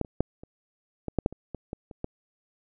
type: clicks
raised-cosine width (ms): 2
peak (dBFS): -11 / -29 / -9 / -30 / -18 / -10 / -9 / -27 / -21 / -20 / -29 / -17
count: 12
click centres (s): 0.013 / 0.048 / 0.206 / 0.435 / 1.083 / 1.187 / 1.261 / 1.326 / 1.547 / 1.731 / 1.912 / 2.044
effects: none